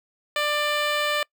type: tone with notch filter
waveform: 10% pulse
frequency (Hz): 593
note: D5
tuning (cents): +17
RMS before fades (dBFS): -24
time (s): 0.36-1.23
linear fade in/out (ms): 2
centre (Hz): 11000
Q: 0.65
effects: noise-tail reverb RT60 0.1 s tail -26 dB re dry